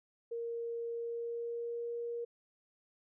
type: tone with pitch glide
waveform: sine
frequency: 466.2 to 471.3 Hz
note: A#4 to A#4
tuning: 0 to +19 cents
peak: -36 dBFS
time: 0.31-2.25 s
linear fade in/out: 10 ms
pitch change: +19 cents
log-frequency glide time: 0.9-1.92 s
effects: none